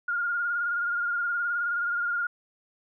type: tone with vibrato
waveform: sine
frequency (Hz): 1417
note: F6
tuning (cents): +25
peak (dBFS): -25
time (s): 0.08-2.27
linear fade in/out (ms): 5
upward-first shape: sine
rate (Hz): 19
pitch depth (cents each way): 36
effects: none